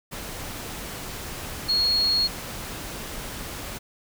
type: tone in noise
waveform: sine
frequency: 4308 Hz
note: C8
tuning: 50 cents sharp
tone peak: -19 dBFS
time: 1.68-2.28 s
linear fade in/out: 20 ms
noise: pink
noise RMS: -35 dBFS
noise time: 0.11-3.79 s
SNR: +13 dB
effects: none